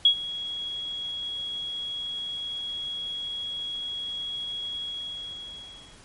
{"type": "tone with ADSR envelope", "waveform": "sine", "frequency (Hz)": 3322, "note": "G#7", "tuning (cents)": 0, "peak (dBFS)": -12, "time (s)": [0.05, 6], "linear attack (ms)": 4, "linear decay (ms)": 88, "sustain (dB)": -18, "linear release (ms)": 1200, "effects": ["pink hiss -51 dBFS RMS until 6.04 s", "MP3 48 kbps"]}